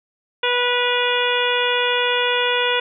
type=harmonic tone with a mistuned harmonic; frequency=489.6 Hz; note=B4; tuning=15 cents flat; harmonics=1 / 2 / 3 / 4 / 5 / 6 / 7; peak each=-22 / -24 / -24 / -27 / -25 / -25 / -25 dBFS; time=0.43-2.8 s; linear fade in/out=5 ms; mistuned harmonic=6; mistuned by=-41 cents; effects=none